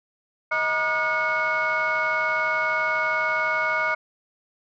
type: tone cluster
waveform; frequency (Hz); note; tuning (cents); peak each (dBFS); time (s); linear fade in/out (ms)
sine; 629 / 952 / 1212 / 1445 / 2198; D#5 / A#5 / D#6 / F#6 / C#7; +19 / +36 / -46 / -41 / -15; -28 / -29 / -27 / -24 / -25; 0.51-3.95; 10
effects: tanh soft clip ceiling -15 dBFS